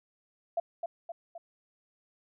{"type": "tone with echo", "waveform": "sine", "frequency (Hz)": 676, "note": "E5", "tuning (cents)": 43, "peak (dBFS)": -26, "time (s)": [0.57, 0.6], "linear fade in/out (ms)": 5, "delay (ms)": 260, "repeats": 3, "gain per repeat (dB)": -5, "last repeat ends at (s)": 1.38, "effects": []}